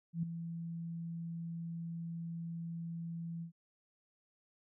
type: tone with ADSR envelope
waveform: sine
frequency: 167.3 Hz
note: E3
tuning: 26 cents sharp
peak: -30 dBFS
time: 0.13-3.52 s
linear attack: 100 ms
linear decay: 5 ms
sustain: -9 dB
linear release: 100 ms
effects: none